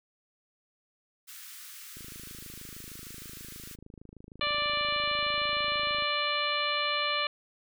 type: high-pass noise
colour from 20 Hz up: white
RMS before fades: -46 dBFS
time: 1.27-3.76 s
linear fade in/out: 20 ms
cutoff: 1200 Hz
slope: 48 dB/octave
type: click train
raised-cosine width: 3 ms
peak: -35 dBFS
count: 108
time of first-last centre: 1.97-6.023 s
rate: 26.4 Hz
type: harmonic tone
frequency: 588 Hz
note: D5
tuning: 2 cents sharp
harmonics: 1 / 2 / 3 / 4 / 5 / 6 / 7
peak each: -36 / -32 / -37 / -33 / -34 / -37 / -36 dBFS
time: 4.41-7.27 s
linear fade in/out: 2 ms
effects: none